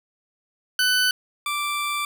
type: tone pair in turn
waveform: 20% pulse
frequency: 1500 / 1172.6 Hz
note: F#6 / D6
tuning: +23 / -3 cents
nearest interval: major third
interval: 426 cents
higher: first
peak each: -13 / -19 dBFS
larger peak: first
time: 0.79-1.11 / 1.46-2.05 s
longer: second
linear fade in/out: 2 ms
effects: none